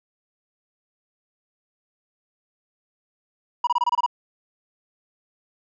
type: tone bursts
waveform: triangle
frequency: 967 Hz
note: B5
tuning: 37 cents flat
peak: -15 dBFS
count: 8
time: 3.64-4.063 s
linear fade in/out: 5 ms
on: 31 ms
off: 25 ms
effects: resampled to 16000 Hz